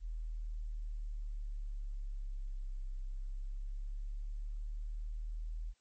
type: exponential two-way sweep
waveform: sine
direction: down then up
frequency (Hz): 40.33 to 32.7 to 40.33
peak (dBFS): -37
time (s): 0-5.74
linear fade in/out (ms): 50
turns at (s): 2.91
effects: white hiss -75 dBFS RMS until 5.8 s + MP3 32 kbps